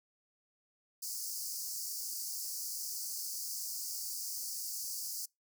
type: high-pass noise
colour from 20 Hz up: pink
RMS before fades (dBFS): -40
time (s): 1.02-5.26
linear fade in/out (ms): 10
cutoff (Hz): 4600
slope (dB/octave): 96
effects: noise-tail reverb RT60 0.2 s tail -26 dB re dry